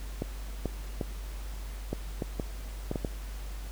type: clicks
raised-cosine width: 2 ms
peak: -17 dBFS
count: 9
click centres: 0.221 / 0.657 / 1.012 / 1.93 / 2.222 / 2.398 / 2.914 / 2.958 / 3.048 s
effects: added 49 Hz sine -36 dBFS peak until 3.71 s + pink hiss -49 dBFS RMS until 3.71 s